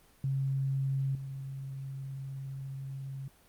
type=tone with level steps; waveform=sine; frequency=135.5 Hz; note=C#3; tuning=39 cents flat; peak=-28 / -37 dBFS; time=0.24-3.28 s; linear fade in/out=2 ms; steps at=1.15 s; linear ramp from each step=2 ms; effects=pink hiss -62 dBFS RMS until 3.48 s + Opus 32 kbps